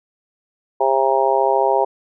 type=harmonic tone; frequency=134.1 Hz; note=C3; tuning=43 cents sharp; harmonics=3 / 4 / 5 / 6 / 7; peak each=-20 / -20 / -20 / -20 / -20 dBFS; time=0.8-1.85 s; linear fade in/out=10 ms; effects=none